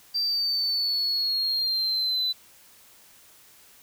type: exponential sweep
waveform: sine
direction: down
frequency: 4699 to 3990 Hz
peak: -21 dBFS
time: 0.14-2.33 s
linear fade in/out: 20 ms
effects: tanh soft clip ceiling -21 dBFS + white hiss -54 dBFS RMS until 3.82 s